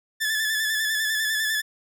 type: tone with vibrato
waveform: sawtooth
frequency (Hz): 1741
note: A6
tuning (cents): -19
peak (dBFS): -19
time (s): 0.2-1.62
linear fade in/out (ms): 20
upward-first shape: square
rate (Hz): 10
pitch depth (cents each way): 31
effects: none